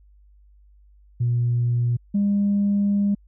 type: tone pair in turn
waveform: sine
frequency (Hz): 120.2 / 202.2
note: B2 / G#3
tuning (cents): -46 / -46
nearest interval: major sixth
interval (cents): 900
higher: second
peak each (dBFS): -17 / -16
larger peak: second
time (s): 1.2-1.97 / 2.14-3.15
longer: second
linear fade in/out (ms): 10
effects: tanh soft clip ceiling -14 dBFS + added 50 Hz sine -50 dBFS peak until 3.27 s